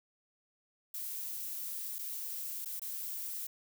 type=noise with dropouts; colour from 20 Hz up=violet; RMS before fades=-40 dBFS; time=0.94-3.47 s; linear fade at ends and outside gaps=5 ms; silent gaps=1.985-1.99 / 2.648-2.657 / 2.796-2.817 s; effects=none